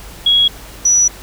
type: tone pair in turn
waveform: sine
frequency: 3322 / 5890 Hz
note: G#7 / F#8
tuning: 0 / -9 cents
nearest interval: minor seventh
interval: 991 cents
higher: second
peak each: -8 dBFS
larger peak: neither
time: 0.26-0.48 / 0.85-1.08 s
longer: second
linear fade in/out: 5 ms
effects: added 50 Hz sine -37 dBFS peak until 1.22 s + pink hiss -36 dBFS RMS until 1.22 s